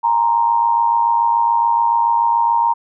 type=tone with amplitude modulation; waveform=sine; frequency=932.3 Hz; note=A#5; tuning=in tune; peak=-9 dBFS; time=0.03-2.74 s; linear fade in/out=20 ms; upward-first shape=sine; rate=107 Hz; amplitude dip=65%; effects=none